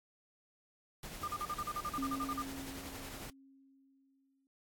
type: noise with tremolo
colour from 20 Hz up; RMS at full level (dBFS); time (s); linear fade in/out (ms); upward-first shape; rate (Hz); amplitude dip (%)
pink; -45; 1.03-3.3; 2; triangle; 11; 40
type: tone bursts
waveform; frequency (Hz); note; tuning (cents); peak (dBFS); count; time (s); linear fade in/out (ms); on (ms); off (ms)
sine; 1205; D6; +44; -35; 14; 1.23-2.422; 5; 48; 40
type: tone with exponential decay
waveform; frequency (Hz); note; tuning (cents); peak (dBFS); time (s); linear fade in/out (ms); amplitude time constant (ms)
sine; 270.7; C#4; -41; -35; 1.98-4.47; 1; 540
effects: AAC 64 kbps